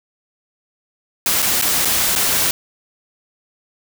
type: noise with dropouts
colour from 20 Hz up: white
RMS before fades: -17 dBFS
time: 1.26-2.51 s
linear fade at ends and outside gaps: 1 ms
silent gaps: 1.421-1.425 / 1.614-1.622 / 1.849-1.854 / 2.153-2.16 s
effects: none